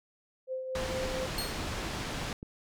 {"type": "tone with tremolo", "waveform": "sine", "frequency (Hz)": 519, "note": "C5", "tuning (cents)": -14, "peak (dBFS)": -31, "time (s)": [0.47, 1.29], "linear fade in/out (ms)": 50, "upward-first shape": "triangle", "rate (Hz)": 4.3, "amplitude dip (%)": 50}
{"type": "low-pass noise", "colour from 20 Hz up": "pink", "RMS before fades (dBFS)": -36, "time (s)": [0.75, 2.33], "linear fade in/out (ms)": 2, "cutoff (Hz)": 6000, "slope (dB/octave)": 12}
{"type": "clicks", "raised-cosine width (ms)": 3, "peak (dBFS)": -29, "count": 2, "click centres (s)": [1.198, 2.429]}
{"type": "tone with exponential decay", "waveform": "sawtooth", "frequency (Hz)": 4300, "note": "C8", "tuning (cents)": 47, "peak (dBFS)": -28, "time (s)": [1.38, 1.7], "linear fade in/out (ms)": 2, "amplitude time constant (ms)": 69}
{"effects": []}